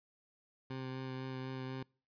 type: tone with vibrato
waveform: 20% pulse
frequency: 130.81 Hz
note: C3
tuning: in tune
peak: -35 dBFS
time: 0.7-1.83 s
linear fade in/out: 5 ms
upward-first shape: sine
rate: 4 Hz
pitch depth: 12 cents each way
effects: noise-tail reverb RT60 0.4 s tail -26 dB re dry + resampled to 11025 Hz